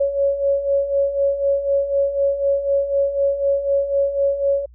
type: beating tone pair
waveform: sine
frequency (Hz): 554.4 / 558.4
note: C#5 / C#5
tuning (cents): 0 / +13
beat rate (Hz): 4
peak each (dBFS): -23 / -17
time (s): 0-4.66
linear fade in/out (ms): 10
effects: added 60 Hz sine -43 dBFS peak until 4.74 s